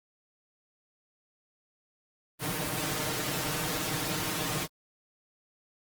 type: noise with comb filter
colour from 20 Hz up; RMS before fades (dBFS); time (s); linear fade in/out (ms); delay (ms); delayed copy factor
pink; -31; 2.39-4.68; 50; 6.5; +0.9
effects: high-pass 80 Hz 12 dB/octave + Opus 24 kbps

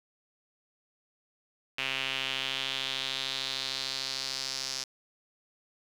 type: tone with band-pass filter sweep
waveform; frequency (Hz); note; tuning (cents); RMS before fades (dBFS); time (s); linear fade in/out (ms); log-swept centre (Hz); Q
sawtooth; 133.3; C3; +33; -34; 1.78-4.84; 5; 2700 to 5300; 3.5
effects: 9-bit

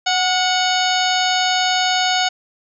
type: harmonic tone with a mistuned harmonic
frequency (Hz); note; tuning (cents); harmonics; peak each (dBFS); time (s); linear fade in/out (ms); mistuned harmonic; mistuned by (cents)
740; F#5; 0; 1 / 2 / 3 / 4 / 5 / 6 / 7 / 9; -19 / -23 / -26 / -23 / -24 / -25 / -29 / -28; 0.06-2.29; 10; 2; -35
effects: none

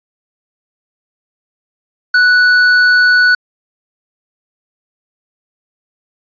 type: tone with tanh clipping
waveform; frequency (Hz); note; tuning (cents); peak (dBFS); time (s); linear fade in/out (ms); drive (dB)
triangle; 1480; F#6; 0; -8; 2.14-3.35; 5; 16
effects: resampled to 11025 Hz

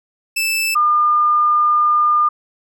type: tone pair in turn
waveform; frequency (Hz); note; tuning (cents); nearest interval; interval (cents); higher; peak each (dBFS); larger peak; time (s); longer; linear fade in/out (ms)
sawtooth / sine; 2637 / 1207.7; E7 / D6; 0 / +48; octave + major second; 1352; first; -13 / -11; second; 0.36-0.75 / 0.75-2.29; second; 10
effects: none

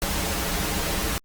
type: noise with comb filter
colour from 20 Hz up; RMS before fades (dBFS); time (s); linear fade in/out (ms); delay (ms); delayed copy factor
pink; -26; 0.02-1.18; 0; 8; -0.8
effects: Opus 48 kbps

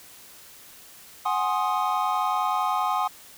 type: chord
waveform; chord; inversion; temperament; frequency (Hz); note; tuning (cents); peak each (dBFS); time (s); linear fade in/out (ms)
triangle; Ab dominant seventh; third; equal with one note detuned; 740 / 830.6 / 1055.6 / 1244.5; Gb5 / Ab5 / C6 / Eb6; 0 / 0 / +15 / 0; -26; 1.25-3.08; 10
effects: white hiss -48 dBFS RMS until 3.37 s

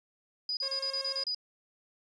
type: tone bursts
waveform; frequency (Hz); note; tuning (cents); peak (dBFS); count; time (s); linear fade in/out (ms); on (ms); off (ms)
sine; 4941; D#8; -13; -30; 8; 0.49-1.347; 2; 80; 31
type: tone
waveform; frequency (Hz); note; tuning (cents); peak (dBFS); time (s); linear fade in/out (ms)
sawtooth; 540; C#5; -45; -36; 0.62-1.24; 10
effects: resampled to 22050 Hz + 11-bit

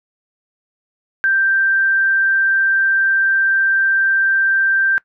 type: tone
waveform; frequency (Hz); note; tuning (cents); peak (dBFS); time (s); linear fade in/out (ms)
sine; 1571; G6; +3; -12; 1.24-4.98; 0
effects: noise-tail reverb RT60 0.1 s tail -21 dB re dry

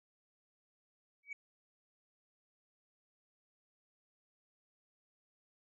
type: tone with exponential growth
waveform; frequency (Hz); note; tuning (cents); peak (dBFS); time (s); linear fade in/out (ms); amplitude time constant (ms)
sine; 2267; C#7; +38; -36; 1.23-1.33; 5; 20
effects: tanh soft clip ceiling -35 dBFS

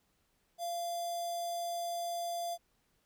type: tone with notch filter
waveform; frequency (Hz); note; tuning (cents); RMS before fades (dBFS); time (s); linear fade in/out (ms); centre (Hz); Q
square; 689; F5; -24; -37; 0.58-2.58; 50; 2000; 1.1
effects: pink hiss -75 dBFS RMS until 3.05 s

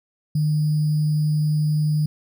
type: tone with sample-and-hold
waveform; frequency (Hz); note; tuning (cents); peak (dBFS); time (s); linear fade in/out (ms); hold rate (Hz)
sine; 151.9; D#3; -41; -17; 0.35-2.06; 5; 4900
effects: none

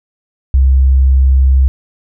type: tone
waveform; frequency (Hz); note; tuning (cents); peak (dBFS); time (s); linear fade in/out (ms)
sine; 66.2; C2; +21; -5; 0.54-1.68; 0
effects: none

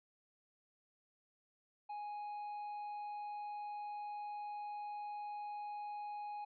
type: tone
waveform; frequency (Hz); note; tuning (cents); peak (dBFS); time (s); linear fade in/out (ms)
triangle; 830.6; G#5; 0; -40; 1.89-6.45; 10
effects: resampled to 11025 Hz

